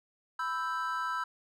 triangle chord, E minor, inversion second, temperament equal with one note detuned, 994.6 / 1318.5 / 1568 Hz, B5 / E6 / G6, +12 / 0 / 0 cents, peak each -34 / -32 / -36 dBFS, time 0.39-1.24 s, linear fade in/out 5 ms, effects none

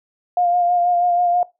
sine tone with vibrato, 705 Hz, F5, 16 cents sharp, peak -14 dBFS, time 0.37-1.43 s, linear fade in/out 2 ms, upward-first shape sine, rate 6.2 Hz, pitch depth 25 cents each way, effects noise-tail reverb RT60 0.2 s tail -18 dB re dry

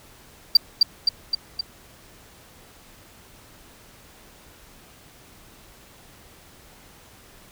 sine tone with echo, 4699 Hz, D8, in tune, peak -5 dBFS, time 0.55-0.57 s, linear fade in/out 5 ms, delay 260 ms, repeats 4, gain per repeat -4 dB, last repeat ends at 1.61 s, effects tanh soft clip ceiling -7 dBFS + pink hiss -50 dBFS RMS until 7.51 s

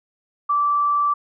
sine tone, 1164 Hz, D6, 16 cents flat, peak -16 dBFS, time 0.49-1.14 s, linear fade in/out 10 ms, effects none

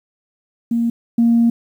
sine tone pair in turn, 233.1 / 233.1 Hz, A#3 / A#3, 0 / 0 cents, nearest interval unison, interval 0 cents, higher neither, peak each -14 / -9 dBFS, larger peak second, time 0.71-0.9 / 1.18-1.5 s, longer second, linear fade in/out 5 ms, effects tanh soft clip ceiling -6 dBFS + 8-bit

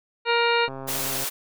harmonic tone, 470 Hz, A#4, 14 cents sharp, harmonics 1 / 2 / 3 / 4 / 5 / 6 / 8 / 9, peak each -23 / -24 / -26 / -31 / -28 / -29 / -33 / -33 dBFS, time 0.25-0.69 s, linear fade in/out 50 ms
click train, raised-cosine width 1 ms, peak -22 dBFS, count 76, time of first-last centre 0.68-1.24 s, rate 134 Hz
white high-pass noise, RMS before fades -28 dBFS, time 0.87-1.3 s, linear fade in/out 20 ms, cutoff 280 Hz, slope 12 dB/octave
effects none

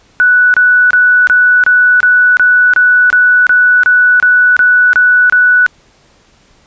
sine tone bursts, 1480 Hz, F#6, in tune, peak -4 dBFS, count 15, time 0.2-5.664 s, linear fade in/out 0 ms, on 340 ms, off 26 ms, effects pink hiss -48 dBFS RMS until 6.66 s + resampled to 16000 Hz

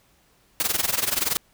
white noise with amplitude modulation, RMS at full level -21 dBFS, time 0.6-1.37 s, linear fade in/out 0 ms, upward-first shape sine, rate 21.2 Hz, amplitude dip 85%, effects pink hiss -61 dBFS RMS until 1.53 s

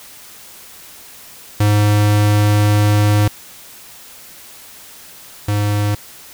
square tone pair in turn, 104.2 / 103.48 Hz, G#2 / G#2, +6 / -6 cents, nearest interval unison, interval 12 cents, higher first, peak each -11 / -15 dBFS, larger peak first, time 1.6-3.28 / 5.48-5.95 s, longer first, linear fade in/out 5 ms, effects white hiss -39 dBFS RMS until 6.33 s

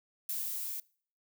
violet noise with level ramp, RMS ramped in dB -35 to -39 dBFS, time 0.29-0.8 s, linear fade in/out 2 ms, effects noise-tail reverb RT60 0.5 s tail -24 dB re dry

